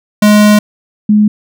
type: tone pair in turn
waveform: square / sine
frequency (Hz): 209.5 / 210.5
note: G#3 / G#3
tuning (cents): +15 / +24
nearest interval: unison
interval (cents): 9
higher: second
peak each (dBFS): -4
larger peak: neither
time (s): 0.22-0.59 / 1.09-1.28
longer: first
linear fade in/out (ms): 5
effects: none